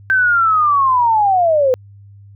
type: linear sweep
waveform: sine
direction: down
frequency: 1563 to 493.9 Hz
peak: -10 dBFS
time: 0.1-1.74 s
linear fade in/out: 0 ms
effects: added 100 Hz sine -38 dBFS peak until 2.35 s